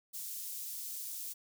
white high-pass noise, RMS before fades -42 dBFS, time 0.13-1.34 s, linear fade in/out 20 ms, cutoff 6100 Hz, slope 12 dB/octave, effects none

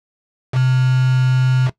sine tone with quantisation, 128.4 Hz, C3, 32 cents flat, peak -12 dBFS, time 0.52-1.71 s, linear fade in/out 50 ms, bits 4, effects noise-tail reverb RT60 0.1 s tail -17 dB re dry + low-pass 5000 Hz 12 dB/octave

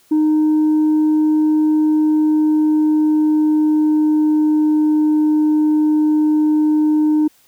sine tone with pitch glide, 308 to 305.3 Hz, D#4 to D#4, -17 to -33 cents, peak -9 dBFS, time 0.11-7.28 s, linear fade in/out 10 ms, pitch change -16 cents, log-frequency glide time 1.71-5.05 s, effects tanh soft clip ceiling -10 dBFS + white hiss -54 dBFS RMS until 7.47 s

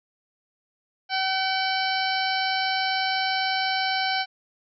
harmonic tone with a mistuned harmonic, 762 Hz, G5, 49 cents flat, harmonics 1 / 2 / 3 / 4 / 5 / 6 / 7, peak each -26 / -29 / -31 / -32 / -33 / -34 / -34 dBFS, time 1.09-4.26 s, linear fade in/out 50 ms, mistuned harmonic 5, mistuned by +92 cents, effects none

